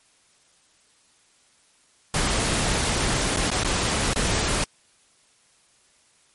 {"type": "noise with dropouts", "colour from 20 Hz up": "pink", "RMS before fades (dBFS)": -23, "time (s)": [2.14, 4.64], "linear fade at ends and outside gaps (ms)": 2, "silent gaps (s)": [[3.364, 3.37], [3.502, 3.514], [3.635, 3.646], [4.135, 4.159]], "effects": ["white hiss -60 dBFS RMS until 6.34 s", "MP3 48 kbps"]}